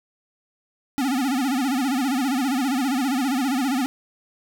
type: tone with vibrato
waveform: square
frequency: 263.8 Hz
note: C4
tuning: 14 cents sharp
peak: -21 dBFS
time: 0.98-3.86 s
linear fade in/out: 0 ms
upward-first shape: sine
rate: 15 Hz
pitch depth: 150 cents each way
effects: none